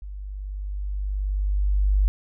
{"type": "tone with level ramp", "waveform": "sine", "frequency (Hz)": 49.39, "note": "G1", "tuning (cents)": 14, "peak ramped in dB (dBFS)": [-33, -15], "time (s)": [0.02, 2.08], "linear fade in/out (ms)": 0, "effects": []}